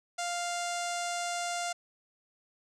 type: tone with low-pass filter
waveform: sawtooth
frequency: 698.5 Hz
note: F5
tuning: in tune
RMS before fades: -34 dBFS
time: 0.18-1.73 s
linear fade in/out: 10 ms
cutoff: 7500 Hz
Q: 2.9
effects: none